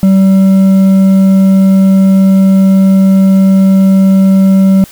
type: tone with hard clipping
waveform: triangle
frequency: 192.2 Hz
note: G3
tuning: 34 cents flat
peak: -4 dBFS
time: 0.03-4.84 s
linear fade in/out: 0 ms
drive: 7 dB
effects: white hiss -35 dBFS RMS until 4.91 s